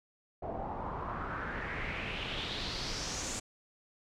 pink noise with low-pass filter sweep, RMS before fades -38 dBFS, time 0.42-3.4 s, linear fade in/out 10 ms, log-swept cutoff 670 to 7600 Hz, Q 3.8, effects none

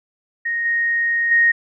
sine tone with level steps, 1864.7 Hz, A#6, in tune, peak -19 / -16 / -11 dBFS, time 0.45-1.52 s, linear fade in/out 10 ms, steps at 0.65 / 1.31 s, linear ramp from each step 5 ms, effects none

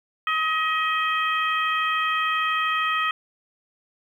harmonic tone, 633 Hz, D#5, 30 cents sharp, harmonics 2 / 3 / 4 / 5, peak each -23 / -27 / -29 / -31 dBFS, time 0.27-3.11 s, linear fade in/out 2 ms, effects 9-bit

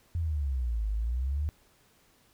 sine exponential two-way sweep, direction down then up, 86.8 to 51 to 77.8 Hz, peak -27 dBFS, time 0.15-1.49 s, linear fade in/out 0 ms, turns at 0.89 s, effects pink hiss -64 dBFS RMS until 2.33 s

